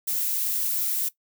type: noise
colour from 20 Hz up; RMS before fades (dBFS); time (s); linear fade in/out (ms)
violet; -26; 0.07-1.09; 10
effects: noise-tail reverb RT60 0.1 s tail -17 dB re dry